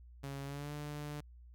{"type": "tone with pitch glide", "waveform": "sawtooth", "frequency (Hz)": [138.59, 147.68], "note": ["C#3", "D3"], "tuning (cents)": [0, 10], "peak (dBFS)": -37, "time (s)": [0.23, 1.21], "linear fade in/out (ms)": 10, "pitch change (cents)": 110, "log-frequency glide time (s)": [0.44, 0.72], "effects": ["added 60 Hz sine -53 dBFS peak until 1.54 s"]}